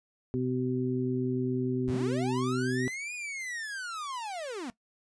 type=harmonic tone; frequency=127.1 Hz; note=C3; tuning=50 cents flat; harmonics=1 / 2 / 3; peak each=-33 / -30 / -32 dBFS; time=0.34-2.88 s; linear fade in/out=0 ms
type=linear two-way sweep; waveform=45% pulse; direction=up then down; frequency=46.25 to 2489 to 218.5 Hz; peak=-35 dBFS; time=1.88-4.7 s; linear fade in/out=0 ms; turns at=3.14 s
effects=noise-tail reverb RT60 0.1 s tail -18 dB re dry + resampled to 22050 Hz